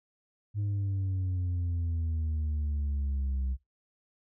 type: exponential sweep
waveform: sine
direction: down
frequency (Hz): 103.83 to 64.1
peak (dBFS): -25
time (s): 0.54-3.57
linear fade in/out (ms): 50
effects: noise-tail reverb RT60 0.2 s tail -21 dB re dry + tanh soft clip ceiling -27 dBFS